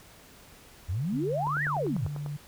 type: exponential two-way sweep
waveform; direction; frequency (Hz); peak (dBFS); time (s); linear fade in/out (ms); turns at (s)
sine; up then down; 77.78 to 1980 to 77.78; -27; 0.88-2.08; 20; 1.64
type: tone with pitch glide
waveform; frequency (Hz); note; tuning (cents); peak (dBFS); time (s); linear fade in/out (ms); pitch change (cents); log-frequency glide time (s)
sine; 146.8 to 145.87; D3 to D3; 0 to -11; -32; 1.12-2.37; 10; -11; 1.63-1.94
type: click train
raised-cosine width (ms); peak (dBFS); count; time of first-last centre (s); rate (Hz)
1; -27; 9; 1.47-2.262; 10.1
effects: pink hiss -53 dBFS RMS until 2.47 s